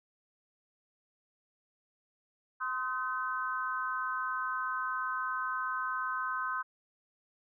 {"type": "tone cluster", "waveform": "sine", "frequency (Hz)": [1037, 1265, 1528], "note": ["C6", "D#6", "G6"], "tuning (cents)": [-16, 28, -45], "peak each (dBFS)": [-36, -36, -36], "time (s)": [2.6, 6.63], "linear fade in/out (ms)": 20, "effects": []}